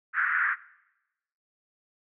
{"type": "band-pass noise", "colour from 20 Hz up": "pink", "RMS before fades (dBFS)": -26, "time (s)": [0.13, 0.56], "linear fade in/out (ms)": 50, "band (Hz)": [1400, 1800], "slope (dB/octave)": 48, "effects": ["noise-tail reverb RT60 0.9 s tail -20 dB re dry"]}